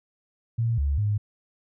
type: tone with pitch steps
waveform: sine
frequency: 115.5 / 70.7 / 104.3 Hz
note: A#2 / C#2 / G#2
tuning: -16 / +35 / +8 cents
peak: -21 dBFS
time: 0.58-1.18 s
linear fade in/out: 10 ms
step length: 200 ms
effects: none